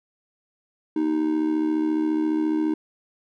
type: tone with amplitude modulation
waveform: triangle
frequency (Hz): 311.1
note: D#4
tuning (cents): 0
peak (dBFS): -15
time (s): 0.96-2.74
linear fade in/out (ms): 5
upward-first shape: sine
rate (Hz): 74.5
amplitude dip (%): 70
effects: none